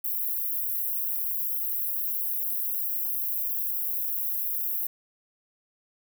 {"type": "high-pass noise", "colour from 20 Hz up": "white", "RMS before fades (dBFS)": -29, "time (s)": [0.04, 4.87], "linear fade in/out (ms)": 5, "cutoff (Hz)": 12000, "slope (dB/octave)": 48, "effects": []}